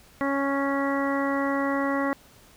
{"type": "harmonic tone", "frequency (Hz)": 277.2, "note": "C#4", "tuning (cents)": 0, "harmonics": [1, 2, 3, 4, 5, 6, 7], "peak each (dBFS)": [-26, -29, -34, -31, -36, -39, -33], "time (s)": [0.21, 2.13], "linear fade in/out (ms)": 0, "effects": ["pink hiss -54 dBFS RMS until 2.56 s"]}